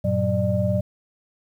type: tone cluster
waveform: sine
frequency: 96.8 / 116.4 / 186.9 / 598 Hz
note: G2 / A#2 / F#3 / D5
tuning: -21 / -2 / +18 / +31 cents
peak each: -24 dBFS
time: 0.04-0.81 s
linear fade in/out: 10 ms
effects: tanh soft clip ceiling -8 dBFS + 9-bit